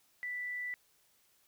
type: tone with quantisation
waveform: sine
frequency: 1975.5 Hz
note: B6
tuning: in tune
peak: -36 dBFS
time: 0.23-0.74 s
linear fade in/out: 0 ms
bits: 11
effects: white hiss -70 dBFS RMS until 1.47 s